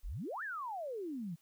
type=exponential two-way sweep; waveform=sine; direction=up then down; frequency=30.11 to 1826 to 155.2 Hz; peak=-38 dBFS; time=0.03-1.36 s; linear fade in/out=20 ms; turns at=0.43 s; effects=white hiss -72 dBFS RMS until 1.41 s